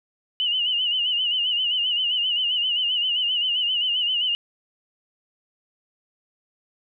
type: tone with vibrato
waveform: sine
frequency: 2930 Hz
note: F#7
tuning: 18 cents flat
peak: -20 dBFS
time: 0.4-4.35 s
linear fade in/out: 0 ms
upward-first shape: sine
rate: 7.6 Hz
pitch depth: 79 cents each way
effects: none